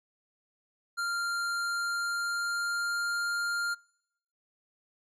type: tone with pitch glide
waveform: square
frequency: 1392 to 1400.9 Hz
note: F6 to F6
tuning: -6 to +5 cents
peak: -30 dBFS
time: 0.97-3.75 s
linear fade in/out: 20 ms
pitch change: +11 cents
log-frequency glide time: 1.54-3.11 s
effects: noise-tail reverb RT60 0.8 s tail -25 dB re dry + low-pass 10000 Hz 12 dB/octave